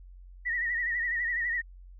sine tone with vibrato, 1900 Hz, A#6, 33 cents sharp, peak -27 dBFS, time 0.45-1.62 s, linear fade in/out 20 ms, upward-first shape triangle, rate 12 Hz, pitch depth 89 cents each way, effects added 45 Hz sine -46 dBFS peak until 1.99 s

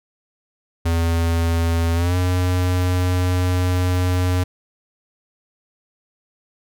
square tone with pitch glide, 83.5 to 90.53 Hz, E2 to F#2, +23 to -37 cents, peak -17 dBFS, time 0.85-4.44 s, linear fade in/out 10 ms, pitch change +140 cents, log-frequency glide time 1.94-2.16 s, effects none

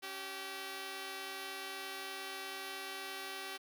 5% pulse tone pair together, 280 / 385.6 Hz, C#4 / G4, +18 / -28 cents, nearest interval tritone, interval 554 cents, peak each -39 / -31 dBFS, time 0.02-3.58 s, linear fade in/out 20 ms, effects none

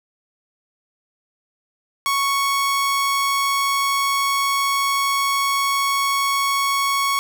sawtooth tone, 1108.7 Hz, C#6, in tune, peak -14 dBFS, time 2.06-7.19 s, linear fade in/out 0 ms, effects none

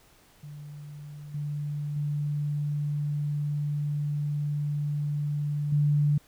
sine tone with level steps, 146.83 Hz, D3, in tune, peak -39 / -29 / -26 / -20 dBFS, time 0.43-6.18 s, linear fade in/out 5 ms, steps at 1.34 / 1.96 / 5.72 s, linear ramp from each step 5 ms, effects pink hiss -59 dBFS RMS until 6.27 s

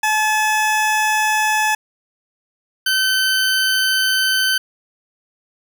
20% pulse tone pair in turn, 860 / 1532.3 Hz, A5 / G6, -40 / -40 cents, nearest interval minor seventh, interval 1000 cents, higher second, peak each -10 dBFS, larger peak neither, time 0.03-1.75 / 2.86-4.58 s, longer neither, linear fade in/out 5 ms, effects none

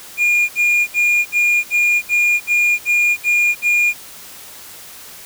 triangle tone bursts, 2423 Hz, D#7, 47 cents flat, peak -10 dBFS, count 10, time 0.17-3.937 s, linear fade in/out 50 ms, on 320 ms, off 63 ms, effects white hiss -37 dBFS RMS until 5.25 s

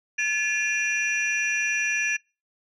sine tone cluster, 1723 / 2411 / 2730 / 5840 Hz, A6 / D7 / F7 / F#8, -37 / +45 / -40 / -24 cents, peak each -25 / -25 / -29 / -33 dBFS, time 0.18-2.17 s, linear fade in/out 10 ms, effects noise-tail reverb RT60 0.3 s tail -26 dB re dry + tanh soft clip ceiling -15 dBFS

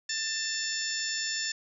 harmonic tone, 889 Hz, A5, 18 cents sharp, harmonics 2 / 3 / 4 / 5 / 6 / 7 / 8, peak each -35 / -42 / -39 / -41 / -34 / -46 / -36 dBFS, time 0.09-1.52 s, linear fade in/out 5 ms, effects none

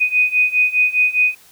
sine beating tone pair, 2489 / 2493.9 Hz, D#7 / D#7, 0 / +3 cents, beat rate 4.9 Hz, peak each -17 / -15 dBFS, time 0-1.35 s, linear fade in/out 20 ms, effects white hiss -48 dBFS RMS until 1.51 s

